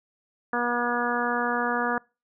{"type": "harmonic tone", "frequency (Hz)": 240.9, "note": "B3", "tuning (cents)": -43, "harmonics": [1, 2, 3, 4, 5, 6, 7], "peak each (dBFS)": [-31, -31, -31, -31, -31, -31, -31], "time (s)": [0.53, 1.98], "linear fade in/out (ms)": 2, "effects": ["noise-tail reverb RT60 0.3 s tail -26 dB re dry"]}